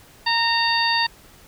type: harmonic tone with a mistuned harmonic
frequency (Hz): 920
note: A#5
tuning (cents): -23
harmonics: 1 / 2 / 3 / 4 / 5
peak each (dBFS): -22 / -23 / -27 / -27 / -23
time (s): 0.26-1.07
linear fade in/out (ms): 10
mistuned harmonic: 1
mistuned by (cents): +18
effects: pink hiss -49 dBFS RMS until 1.47 s